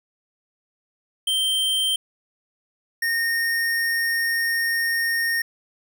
square tone pair in turn, 3136 / 1842.7 Hz, G7 / A#6, 0 / -21 cents, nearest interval major sixth, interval 921 cents, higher first, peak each -20 / -21 dBFS, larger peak first, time 1.27-1.96 / 3.02-5.42 s, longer second, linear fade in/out 5 ms, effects none

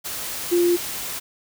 sine tone in noise, 349.2 Hz, F4, in tune, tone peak -15 dBFS, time 0.51-0.77 s, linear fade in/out 20 ms, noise white, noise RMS -30 dBFS, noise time 0.04-1.2 s, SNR +12 dB, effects none

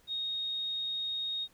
sine tone, 3729 Hz, A#7, in tune, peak -32 dBFS, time 0.07-1.48 s, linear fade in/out 50 ms, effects pink hiss -65 dBFS RMS until 1.53 s

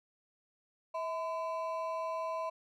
triangle ring-modulated tone, 830.6 Hz, G#5, in tune, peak -29 dBFS, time 0.94-2.5 s, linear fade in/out 10 ms, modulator 184 Hz, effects none

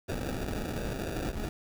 pink noise with sample-and-hold, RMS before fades -34 dBFS, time 0.08-1.49 s, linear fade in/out 5 ms, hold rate 1050 Hz, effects none

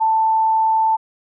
sine tone, 885 Hz, A5, 10 cents sharp, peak -13 dBFS, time 0-0.97 s, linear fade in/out 20 ms, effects none

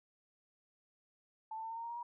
sine tone with pitch steps, 880 / 890.2 / 900.6 / 911 / 921.6 / 932.3 / 943.2 / 954.1 Hz, A5 / A5 / A5 / A#5 / A#5 / A#5 / A#5 / A#5, 0 / +20 / +40 / -40 / -20 / 0 / +20 / +40 cents, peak -40 dBFS, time 1.51-2.03 s, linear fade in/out 5 ms, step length 65 ms, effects none

